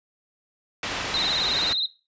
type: low-pass noise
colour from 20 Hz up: white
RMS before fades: -30 dBFS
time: 0.83-1.73 s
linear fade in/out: 2 ms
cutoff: 3500 Hz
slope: 12 dB/octave
type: tone with vibrato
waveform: sine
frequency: 3900 Hz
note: B7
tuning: 23 cents flat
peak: -22 dBFS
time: 1.14-1.86 s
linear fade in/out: 2 ms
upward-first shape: sine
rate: 19 Hz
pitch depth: 100 cents each way
effects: noise-tail reverb RT60 0.3 s tail -18 dB re dry + resampled to 16000 Hz